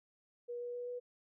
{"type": "tone with pitch steps", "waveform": "sine", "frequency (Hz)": [481.2, 484.3, 487.4, 490.5], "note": ["B4", "B4", "B4", "B4"], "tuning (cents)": [-45, -34, -23, -12], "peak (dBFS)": -39, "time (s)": [0.48, 1], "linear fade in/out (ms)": 20, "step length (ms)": 130, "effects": []}